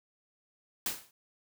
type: noise with exponential decay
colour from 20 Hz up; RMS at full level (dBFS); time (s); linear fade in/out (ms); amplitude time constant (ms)
white; -29; 0.86-1.11; 2; 54
effects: none